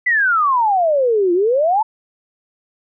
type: exponential two-way sweep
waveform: sine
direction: down then up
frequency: 2023 to 340 to 909 Hz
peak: -12 dBFS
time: 0.06-1.83 s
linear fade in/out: 10 ms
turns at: 1.33 s
effects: none